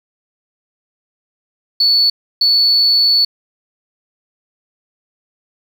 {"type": "tone bursts at uneven times", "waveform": "sine", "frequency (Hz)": 4444, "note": "C#8", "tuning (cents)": 4, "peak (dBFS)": -8, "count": 2, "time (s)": [[1.8, 2.1], [2.41, 3.25]], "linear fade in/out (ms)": 5, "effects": ["tanh soft clip ceiling -4 dBFS", "7-bit"]}